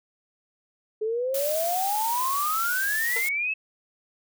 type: exponential sweep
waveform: sine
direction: up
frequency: 423.9 to 2637 Hz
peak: -24 dBFS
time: 1.01-3.54 s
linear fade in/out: 10 ms
type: noise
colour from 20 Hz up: blue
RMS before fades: -31 dBFS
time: 1.34-3.29 s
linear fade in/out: 5 ms
type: tone with exponential decay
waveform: sawtooth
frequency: 459.9 Hz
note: A#4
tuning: 23 cents flat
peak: -25 dBFS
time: 3.16-3.26 s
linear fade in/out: 5 ms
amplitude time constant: 20 ms
effects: none